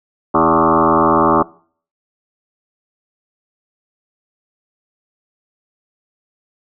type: tone with frequency modulation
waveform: sine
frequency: 735 Hz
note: F#5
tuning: 12 cents flat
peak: -9 dBFS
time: 0.34-1.43 s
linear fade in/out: 10 ms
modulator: 80.3 Hz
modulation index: 6.4
effects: noise-tail reverb RT60 0.5 s tail -22 dB re dry